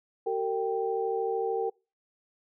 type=tone cluster; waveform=sine; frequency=381.3 / 454.5 / 784 Hz; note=G4 / A#4 / G5; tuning=-48 / -44 / 0 cents; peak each=-33 / -28 / -33 dBFS; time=0.26-1.7 s; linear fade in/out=10 ms; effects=noise-tail reverb RT60 0.3 s tail -25 dB re dry